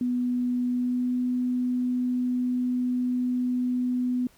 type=tone with pitch glide; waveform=sine; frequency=246.9 to 249.2 Hz; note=B3 to B3; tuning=0 to +16 cents; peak=-23 dBFS; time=0.01-4.27 s; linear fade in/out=2 ms; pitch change=+16 cents; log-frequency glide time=0.7-1.14 s; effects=pink hiss -59 dBFS RMS until 4.37 s